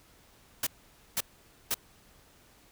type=noise bursts; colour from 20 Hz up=white; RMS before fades=-29 dBFS; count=3; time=0.63-1.744 s; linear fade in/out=5 ms; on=38 ms; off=500 ms; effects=pink hiss -60 dBFS RMS until 2.71 s